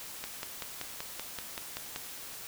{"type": "click train", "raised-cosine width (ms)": 0.2, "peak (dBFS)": -19, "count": 10, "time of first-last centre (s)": [0.24, 1.961], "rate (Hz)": 5.23, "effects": ["white hiss -44 dBFS RMS until 2.47 s"]}